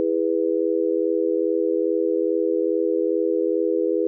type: chord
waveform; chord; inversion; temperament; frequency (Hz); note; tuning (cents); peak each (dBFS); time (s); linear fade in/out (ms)
sine; E major; none; just; 329.6 / 412 / 494.4; E4 / G#4 / B4; 0 / -14 / +2; -23; 0-4.07; 0
effects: none